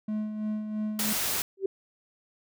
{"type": "tone with tremolo", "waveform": "triangle", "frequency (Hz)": 213.7, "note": "G#3", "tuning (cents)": 50, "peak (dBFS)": -25, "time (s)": [0.08, 1.13], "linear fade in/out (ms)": 5, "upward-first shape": "sine", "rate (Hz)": 3, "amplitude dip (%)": 50}
{"type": "noise", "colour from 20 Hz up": "white", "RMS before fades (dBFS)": -29, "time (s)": [0.99, 1.42], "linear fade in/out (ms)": 2}
{"type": "tone with exponential growth", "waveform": "sine", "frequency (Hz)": 387.2, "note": "G4", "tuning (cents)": -21, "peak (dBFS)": -20, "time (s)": [1.57, 1.66], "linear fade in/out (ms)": 5, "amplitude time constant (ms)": 18}
{"effects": []}